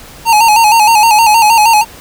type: tone with vibrato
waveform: square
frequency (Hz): 881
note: A5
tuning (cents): +2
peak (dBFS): -5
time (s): 0.25-1.85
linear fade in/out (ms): 50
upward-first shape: square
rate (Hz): 6.4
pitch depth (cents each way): 70
effects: pink hiss -34 dBFS RMS until 2 s